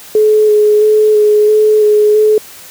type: tone with vibrato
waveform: sine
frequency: 424.9 Hz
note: G#4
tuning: 40 cents sharp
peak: -5 dBFS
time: 0.15-2.38 s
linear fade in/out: 2 ms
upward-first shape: square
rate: 1.5 Hz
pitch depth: 14 cents each way
effects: white hiss -34 dBFS RMS until 2.7 s + high-pass 60 Hz 12 dB/octave